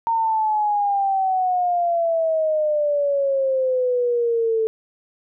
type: exponential sweep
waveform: sine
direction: down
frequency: 921 to 440 Hz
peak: -17 dBFS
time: 0.07-4.67 s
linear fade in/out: 0 ms
effects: none